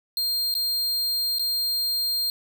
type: tone with dropouts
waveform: 45% pulse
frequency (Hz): 4200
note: C8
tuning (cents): +6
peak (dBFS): -22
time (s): 0.17-2.3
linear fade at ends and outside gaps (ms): 1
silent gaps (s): 0.541-0.551 / 1.385-1.394
effects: none